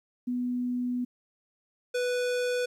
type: tone pair in turn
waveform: sine / square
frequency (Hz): 246.9 / 493.8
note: B3 / B4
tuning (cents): 0 / 0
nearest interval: octave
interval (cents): 1200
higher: second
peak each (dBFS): -27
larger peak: neither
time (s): 0.27-1.05 / 1.94-2.66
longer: first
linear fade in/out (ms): 10
effects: low-pass 9000 Hz 12 dB/octave + 11-bit